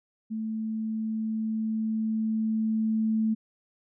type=tone with level ramp; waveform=sine; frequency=220 Hz; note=A3; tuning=in tune; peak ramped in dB=-29 to -22 dBFS; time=0.3-3.35 s; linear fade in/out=20 ms; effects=none